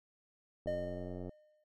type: click train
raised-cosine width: 2 ms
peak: -31 dBFS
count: 58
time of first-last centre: 0.66-1.293 s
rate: 90 Hz
type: tone with exponential decay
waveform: triangle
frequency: 609 Hz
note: D#5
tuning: 37 cents flat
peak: -30 dBFS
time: 0.67-1.64 s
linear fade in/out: 5 ms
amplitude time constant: 210 ms
effects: none